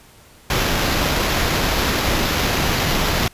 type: noise with sample-and-hold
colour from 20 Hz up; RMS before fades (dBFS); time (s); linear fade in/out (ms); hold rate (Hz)
pink; -19; 0.5-3.28; 2; 8820
effects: pink hiss -48 dBFS RMS until 3.33 s + resampled to 32000 Hz